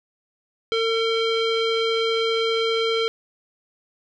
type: tone with low-pass filter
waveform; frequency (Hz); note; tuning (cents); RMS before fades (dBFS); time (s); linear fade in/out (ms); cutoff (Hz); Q
square; 452.5; A4; +48; -22; 0.72-3.08; 0; 3500; 4.2
effects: none